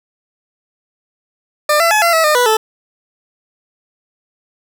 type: tone with pitch steps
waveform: 20% pulse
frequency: 599 / 672 / 852 / 681 / 648 / 607 / 491.5 / 437.7 Hz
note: D5 / E5 / G#5 / F5 / E5 / D#5 / B4 / A4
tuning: +34 / +33 / +44 / -44 / -30 / -43 / -8 / -9 cents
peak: -5 dBFS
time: 1.69-2.57 s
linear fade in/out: 5 ms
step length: 110 ms
effects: none